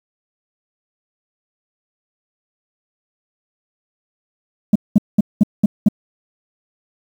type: tone bursts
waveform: sine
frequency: 207.7 Hz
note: G#3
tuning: in tune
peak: -4 dBFS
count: 6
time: 4.73-5.886 s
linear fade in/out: 5 ms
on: 26 ms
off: 200 ms
effects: tanh soft clip ceiling -5 dBFS + 7-bit